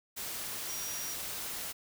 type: tone in noise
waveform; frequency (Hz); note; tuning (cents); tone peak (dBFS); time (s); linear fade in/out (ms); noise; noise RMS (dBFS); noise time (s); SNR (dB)
sine; 5730; F8; +44; -40; 0.68-1.15; 20; white; -39; 0.16-1.73; -4
effects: none